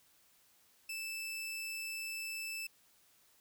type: tone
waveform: sawtooth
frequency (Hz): 2637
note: E7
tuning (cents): 0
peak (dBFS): -36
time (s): 0.89-2.67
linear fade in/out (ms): 5
effects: white hiss -68 dBFS RMS until 3.4 s